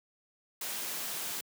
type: noise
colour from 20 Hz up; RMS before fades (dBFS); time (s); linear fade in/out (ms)
white; -37; 0.61-1.41; 5
effects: high-pass 150 Hz 12 dB/octave